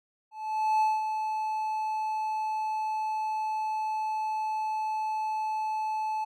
triangle tone with ADSR envelope, 867 Hz, A5, 26 cents flat, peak -19 dBFS, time 0.31-6.25 s, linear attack 500 ms, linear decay 200 ms, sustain -7 dB, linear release 15 ms, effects none

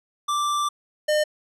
square tone pair in turn, 1174.7 / 606 Hz, D6 / D#5, 0 / -46 cents, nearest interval major seventh, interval 1146 cents, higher first, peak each -22 / -19 dBFS, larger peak second, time 0.28-0.69 / 1.08-1.24 s, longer first, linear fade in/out 10 ms, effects low-pass 10000 Hz 12 dB/octave

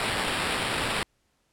white noise with sample-and-hold, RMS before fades -28 dBFS, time 0-1.03 s, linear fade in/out 0 ms, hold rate 6300 Hz, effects pink hiss -71 dBFS RMS until 1.52 s + low-pass 11000 Hz 12 dB/octave

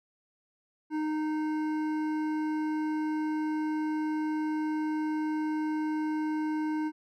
sine tone with hard clipping, 308.6 Hz, D#4, 14 cents flat, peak -30 dBFS, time 0.9-6.92 s, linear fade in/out 50 ms, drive 11 dB, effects none

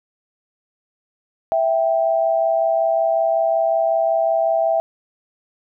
sine tone pair together, 659.3 / 784.7 Hz, E5 / G5, 0 / +2 cents, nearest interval minor third, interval 302 cents, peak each -16 / -21 dBFS, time 1.52-4.8 s, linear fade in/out 0 ms, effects none

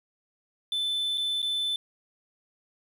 sine tone with dropouts, 3520 Hz, A7, in tune, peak -23 dBFS, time 0.72-1.76 s, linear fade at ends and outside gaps 2 ms, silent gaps 1.175-1.179 / 1.419-1.427 s, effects tanh soft clip ceiling -25 dBFS + 9-bit

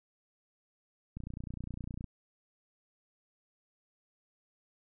click train, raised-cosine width 5 ms, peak -28 dBFS, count 27, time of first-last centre 1.17-2.042 s, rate 29.8 Hz, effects none

